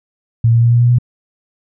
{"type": "tone with pitch steps", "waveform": "sine", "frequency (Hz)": [115.3, 116.64, 118, 119.37, 120.75, 122.16], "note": ["A#2", "A#2", "A#2", "A#2", "B2", "B2"], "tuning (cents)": [-19, 1, 22, 42, -39, -18], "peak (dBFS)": -7, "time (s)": [0.44, 0.986], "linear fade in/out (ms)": 5, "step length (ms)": 91, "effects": []}